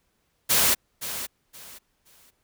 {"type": "noise with echo", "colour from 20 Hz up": "white", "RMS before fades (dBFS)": -20, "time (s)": [0.49, 0.75], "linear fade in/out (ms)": 20, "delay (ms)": 520, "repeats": 3, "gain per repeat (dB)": -12, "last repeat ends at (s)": 2.31, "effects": ["pink hiss -71 dBFS RMS until 2.43 s"]}